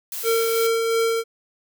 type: noise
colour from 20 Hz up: blue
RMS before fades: -30 dBFS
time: 0.12-0.67 s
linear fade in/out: 2 ms
type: tone with tremolo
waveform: square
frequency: 455.8 Hz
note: A#4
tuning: 39 cents flat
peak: -18 dBFS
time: 0.23-1.24 s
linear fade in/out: 50 ms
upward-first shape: sine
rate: 2.9 Hz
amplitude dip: 30%
effects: none

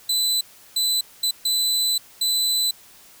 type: tone bursts at uneven times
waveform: sawtooth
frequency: 4007 Hz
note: B7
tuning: 24 cents sharp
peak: -16 dBFS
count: 5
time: 0.09-0.41 / 0.76-1.01 / 1.23-1.31 / 1.45-1.98 / 2.21-2.71 s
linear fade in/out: 5 ms
effects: white hiss -49 dBFS RMS until 3.2 s

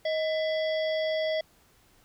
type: harmonic tone with a mistuned harmonic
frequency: 667 Hz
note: E5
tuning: 20 cents sharp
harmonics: 1 / 3 / 5 / 7 / 8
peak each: -26 / -36 / -38 / -44 / -47 dBFS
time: 0.05-1.41 s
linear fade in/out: 5 ms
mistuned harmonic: 1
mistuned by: -100 cents
effects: pink hiss -62 dBFS RMS until 2.04 s

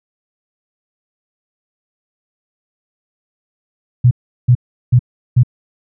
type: tone bursts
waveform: sine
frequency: 123.1 Hz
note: B2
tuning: 5 cents flat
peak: -5 dBFS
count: 4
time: 4.04-5.434 s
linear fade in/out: 10 ms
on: 71 ms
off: 370 ms
effects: none

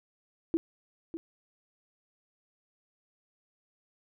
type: tone with echo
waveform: sine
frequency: 329.6 Hz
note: E4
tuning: in tune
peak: -23 dBFS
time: 0.54-0.57 s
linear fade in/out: 0 ms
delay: 600 ms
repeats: 1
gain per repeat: -11 dB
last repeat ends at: 1.17 s
effects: none

